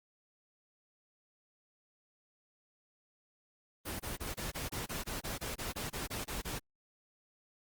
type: noise bursts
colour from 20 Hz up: pink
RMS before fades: -39 dBFS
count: 16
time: 3.85-6.595 s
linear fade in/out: 20 ms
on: 150 ms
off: 23 ms
effects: Opus 24 kbps

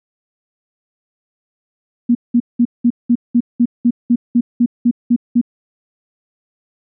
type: tone bursts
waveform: sine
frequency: 239.4 Hz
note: A#3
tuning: 46 cents sharp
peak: -8 dBFS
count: 14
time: 2.09-5.414 s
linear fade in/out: 10 ms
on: 61 ms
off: 190 ms
effects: none

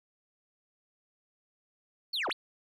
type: linear two-way sweep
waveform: sine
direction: down then up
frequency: 4608 to 277.2 to 4608 Hz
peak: -27 dBFS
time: 2.13-2.33 s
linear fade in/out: 10 ms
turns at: 2.29 s
effects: tanh soft clip ceiling -29 dBFS

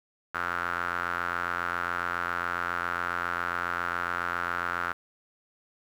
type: tone with band-pass filter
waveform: sawtooth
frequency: 87.3 Hz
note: F2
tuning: in tune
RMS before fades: -31 dBFS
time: 0.34-4.93 s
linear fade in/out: 10 ms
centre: 1400 Hz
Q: 5.6
effects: 9-bit

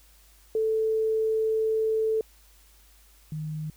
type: tone pair in turn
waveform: sine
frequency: 440.2 / 154.34 Hz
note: A4 / D#3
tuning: +1 / -14 cents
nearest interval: octave + tritone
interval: 1815 cents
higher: first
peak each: -22 / -30 dBFS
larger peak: first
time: 0.55-2.21 / 3.32-3.7 s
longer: first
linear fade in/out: 2 ms
effects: added 51 Hz sine -56 dBFS peak until 3.76 s + white hiss -59 dBFS RMS until 3.76 s

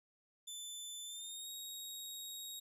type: tone with pitch glide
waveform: 20% pulse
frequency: 3520 to 3773 Hz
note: A7 to A#7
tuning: 0 to +20 cents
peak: -39 dBFS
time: 0.47-2.6 s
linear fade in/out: 10 ms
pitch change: +120 cents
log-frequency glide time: 1.05-1.49 s
effects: none

